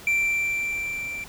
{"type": "tone with level ramp", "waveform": "triangle", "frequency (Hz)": 2349, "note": "D7", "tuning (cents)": 0, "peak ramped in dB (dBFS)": [-17, -29], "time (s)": [0.07, 1.24], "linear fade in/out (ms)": 2, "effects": ["pink hiss -44 dBFS RMS until 1.28 s"]}